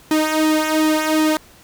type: tone with flanger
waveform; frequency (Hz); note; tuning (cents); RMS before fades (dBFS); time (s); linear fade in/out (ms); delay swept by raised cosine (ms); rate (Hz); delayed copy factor
sawtooth; 311.1; D#4; 0; -17; 0.11-1.37; 2; 1.8 to 3; 2.7; -0.75
effects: pink hiss -47 dBFS RMS until 1.63 s